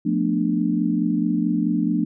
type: chord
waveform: sine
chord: B half-diminished seventh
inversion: second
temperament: just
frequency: 177.8 / 222.2 / 246.9 / 296.3 Hz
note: F3 / A3 / B3 / D4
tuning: +31 / +17 / 0 / +15 cents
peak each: -24 / -23 / -26 / -23 dBFS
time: 0.05-2.05 s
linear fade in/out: 10 ms
effects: none